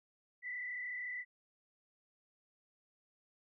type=tone with frequency modulation; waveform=sine; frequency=1985 Hz; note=B6; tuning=8 cents sharp; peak=-39 dBFS; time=0.42-1.25 s; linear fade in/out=50 ms; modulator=33.7 Hz; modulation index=1.3; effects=none